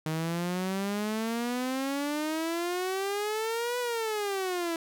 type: exponential two-way sweep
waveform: sawtooth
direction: up then down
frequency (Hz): 155.56 to 495.4 to 328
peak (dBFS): -25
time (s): 0.06-4.76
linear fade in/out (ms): 2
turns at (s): 3.79
effects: none